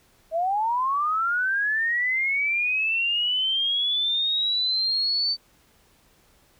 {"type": "linear sweep", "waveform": "sine", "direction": "up", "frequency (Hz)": [629, 4574], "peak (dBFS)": -21, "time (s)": [0.31, 5.37], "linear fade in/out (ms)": 50, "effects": ["pink hiss -60 dBFS RMS until 6.59 s"]}